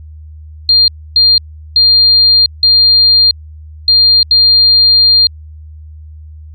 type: tone bursts at uneven times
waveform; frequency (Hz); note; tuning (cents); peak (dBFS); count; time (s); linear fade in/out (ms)
sine; 4200; C8; +6; -4; 6; 0.69-0.88 / 1.16-1.38 / 1.76-2.46 / 2.63-3.31 / 3.88-4.23 / 4.31-5.27; 2
effects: added 77 Hz sine -29 dBFS peak until 6.54 s